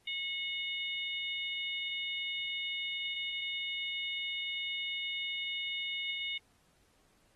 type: harmonic tone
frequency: 728 Hz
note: F#5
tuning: 28 cents flat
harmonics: 3 / 4 / 5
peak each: -38 / -39 / -40 dBFS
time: 0.07-6.38 s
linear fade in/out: 5 ms
effects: pink hiss -70 dBFS RMS until 7.35 s + AAC 32 kbps